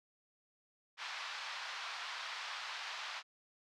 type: band-pass noise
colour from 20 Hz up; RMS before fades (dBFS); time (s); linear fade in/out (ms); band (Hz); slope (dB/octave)
pink; -44; 0.97-3.23; 50; 920 to 4900; 24
effects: none